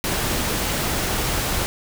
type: noise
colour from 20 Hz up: pink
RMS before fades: -23 dBFS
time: 0.04-1.66 s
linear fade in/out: 0 ms
effects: none